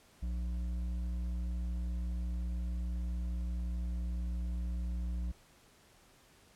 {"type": "tone with hard clipping", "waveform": "sine", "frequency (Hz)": 59.9, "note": "A#1", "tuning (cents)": 48, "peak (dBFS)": -35, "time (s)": [0.22, 5.32], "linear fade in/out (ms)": 10, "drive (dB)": 7, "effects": ["pink hiss -63 dBFS RMS until 6.55 s", "low-pass 12000 Hz 12 dB/octave"]}